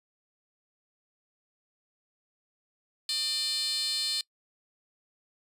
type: tone with high-pass filter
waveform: 10% pulse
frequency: 600 Hz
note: D5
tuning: 37 cents sharp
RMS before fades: -30 dBFS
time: 3.09-4.21 s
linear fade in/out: 2 ms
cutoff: 4400 Hz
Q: 5.5
effects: noise-tail reverb RT60 0.1 s tail -23 dB re dry + resampled to 32000 Hz